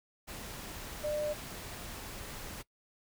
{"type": "tone in noise", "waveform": "sine", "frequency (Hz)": 599, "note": "D5", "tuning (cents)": 34, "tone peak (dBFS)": -31, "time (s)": [1.03, 1.34], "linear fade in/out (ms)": 20, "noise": "pink", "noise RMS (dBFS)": -44, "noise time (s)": [0.27, 2.63], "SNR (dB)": 10, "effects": ["noise-tail reverb RT60 0.1 s tail -20 dB re dry"]}